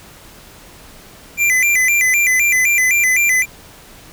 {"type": "tone with vibrato", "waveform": "square", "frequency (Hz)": 2189, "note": "C#7", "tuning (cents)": -22, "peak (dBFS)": -12, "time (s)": [1.37, 3.46], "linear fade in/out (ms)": 50, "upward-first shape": "square", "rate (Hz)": 3.9, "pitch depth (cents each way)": 140, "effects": ["pink hiss -41 dBFS RMS until 4.12 s"]}